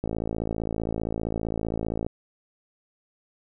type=click train; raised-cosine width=2 ms; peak=-15 dBFS; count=113; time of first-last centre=0.04-2.065 s; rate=55.3 Hz; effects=none